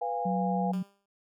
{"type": "chord", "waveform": "sine", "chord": "F diminished", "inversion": "second", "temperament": "equal with one note detuned", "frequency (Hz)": [493.9, 698.5, 817.8], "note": ["Cb5", "F5", "Ab5"], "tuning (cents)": [0, 0, -27], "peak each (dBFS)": [-35, -33, -32], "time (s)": [0.01, 0.72], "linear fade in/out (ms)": 10}
{"type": "tone", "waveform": "sine", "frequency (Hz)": 185, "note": "F#3", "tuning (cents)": 0, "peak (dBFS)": -28, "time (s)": [0.25, 0.83], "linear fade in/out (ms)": 10}
{"type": "tone with exponential decay", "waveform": "10% pulse", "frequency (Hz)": 199.2, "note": "G3", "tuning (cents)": 28, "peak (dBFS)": -33, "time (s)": [0.73, 1.06], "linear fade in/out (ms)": 5, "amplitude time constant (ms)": 70}
{"effects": []}